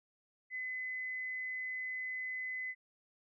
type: tone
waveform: sine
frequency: 2025 Hz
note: B6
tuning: 43 cents sharp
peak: -37 dBFS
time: 0.5-2.75 s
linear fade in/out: 50 ms
effects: none